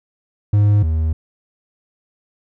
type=tone pair in turn; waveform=triangle; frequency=103.4 / 79.31 Hz; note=G#2 / D#2; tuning=-7 / +34 cents; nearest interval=perfect fourth; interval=459 cents; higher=first; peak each=-8 / -13 dBFS; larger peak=first; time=0.53-0.83 / 0.83-1.13 s; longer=neither; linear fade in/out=5 ms; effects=none